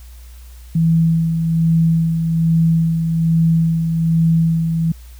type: tone with tremolo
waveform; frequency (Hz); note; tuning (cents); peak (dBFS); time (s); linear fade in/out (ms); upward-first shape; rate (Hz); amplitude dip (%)
sine; 164; E3; -9; -10; 0.75-4.92; 5; sine; 1.2; 45
effects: added 60 Hz sine -35 dBFS peak until 5.19 s + white hiss -49 dBFS RMS until 5.19 s